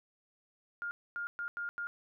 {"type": "tone bursts at uneven times", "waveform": "sine", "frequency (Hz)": 1412, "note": "F6", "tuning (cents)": 19, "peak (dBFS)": -35, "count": 5, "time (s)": [[0.82, 0.91], [1.16, 1.27], [1.39, 1.48], [1.57, 1.69], [1.78, 1.87]], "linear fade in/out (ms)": 0, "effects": []}